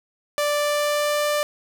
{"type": "tone with pitch glide", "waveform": "sawtooth", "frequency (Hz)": [587.3, 592.1], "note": ["D5", "D5"], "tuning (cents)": [0, 14], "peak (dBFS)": -16, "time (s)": [0.38, 1.43], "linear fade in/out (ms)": 0, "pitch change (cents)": 14, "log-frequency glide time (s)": [0.56, 1.29], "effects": []}